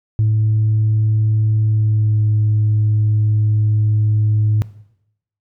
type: tone with pitch glide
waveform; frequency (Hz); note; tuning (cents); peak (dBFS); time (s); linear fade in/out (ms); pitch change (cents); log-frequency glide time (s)
sine; 108.5 to 106.88; A2 to A2; -24 to -50; -10; 0.19-4.62; 0; -26; 1.63-2.26
effects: noise-tail reverb RT60 0.8 s tail -19 dB re dry + tanh soft clip ceiling -9 dBFS